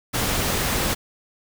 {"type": "noise", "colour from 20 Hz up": "pink", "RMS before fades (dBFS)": -23, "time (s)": [0.13, 0.95], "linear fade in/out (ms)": 20, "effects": []}